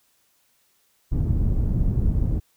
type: low-pass noise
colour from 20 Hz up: pink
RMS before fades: -21 dBFS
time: 1.11-2.4 s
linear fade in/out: 20 ms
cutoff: 160 Hz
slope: 12 dB/octave
effects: white hiss -65 dBFS RMS until 2.56 s